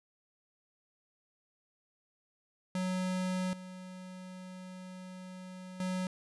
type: tone with level steps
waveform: square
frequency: 184.6 Hz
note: F#3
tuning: 4 cents flat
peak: -32 / -45 / -33 dBFS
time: 2.75-6.07 s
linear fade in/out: 2 ms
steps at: 3.53 / 5.8 s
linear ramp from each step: 2 ms
effects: resampled to 24000 Hz